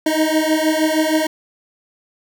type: beating tone pair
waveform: 25% pulse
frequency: 310.1 / 316.5 Hz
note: D#4 / D#4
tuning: -6 / +30 cents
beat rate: 6.4 Hz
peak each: -14 / -14 dBFS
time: 0.06-1.27 s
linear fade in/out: 5 ms
effects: none